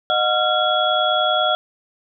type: tone cluster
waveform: sine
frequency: 618 / 728 / 1376 / 3350 Hz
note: D#5 / F#5 / F6 / G#7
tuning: -12 / -28 / -26 / +14 cents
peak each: -21 dBFS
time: 0.1-1.55 s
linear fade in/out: 0 ms
effects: none